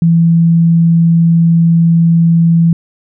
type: tone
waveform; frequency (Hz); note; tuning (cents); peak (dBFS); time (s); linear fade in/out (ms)
sine; 166.9; E3; +22; -5; 0.02-2.73; 2
effects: none